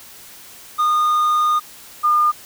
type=tone pair in turn; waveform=triangle / sine; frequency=1224 / 1211.3 Hz; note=D#6 / D#6; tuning=-29 / -47 cents; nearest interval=unison; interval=18 cents; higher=first; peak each=-12 dBFS; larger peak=neither; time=0.78-1.6 / 2.03-2.32 s; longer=first; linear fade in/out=20 ms; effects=white hiss -41 dBFS RMS until 2.45 s